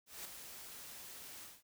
white noise with ADSR envelope, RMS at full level -45 dBFS, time 0.06-1.63 s, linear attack 190 ms, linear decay 4 ms, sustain -6 dB, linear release 200 ms, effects none

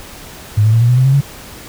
sine tone with pitch steps, 105.1 / 109.5 / 114.08 / 118.86 / 123.84 / 129.02 / 134.42 / 140.05 Hz, G#2 / A2 / A#2 / A#2 / B2 / C3 / C3 / C#3, +21 / -8 / -37 / +34 / +5 / -24 / +47 / +18 cents, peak -7 dBFS, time 0.57-1.21 s, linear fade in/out 10 ms, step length 80 ms, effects pink hiss -34 dBFS RMS until 1.68 s

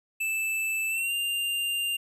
square tone with pitch glide, 2637 to 2794 Hz, E7 to F7, 0 to 0 cents, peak -27 dBFS, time 0.2-1.97 s, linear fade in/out 10 ms, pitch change +100 cents, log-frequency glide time 0.89-1.13 s, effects none

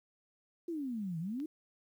sine exponential two-way sweep, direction down then up, 353.4 to 156.8 to 324.2 Hz, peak -35 dBFS, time 0.68-1.46 s, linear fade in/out 5 ms, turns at 1.19 s
click, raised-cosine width 0.2 ms, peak -39 dBFS, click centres 1.401 s
effects 11-bit

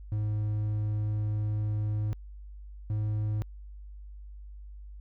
triangle tone pair in turn, 105.8 / 106.31 Hz, G#2 / G#2, +33 / +41 cents, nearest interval unison, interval 8 cents, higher second, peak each -25 dBFS, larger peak neither, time 0.12-2.13 / 2.9-3.42 s, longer first, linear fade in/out 0 ms, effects added 50 Hz sine -42 dBFS peak until 5 s

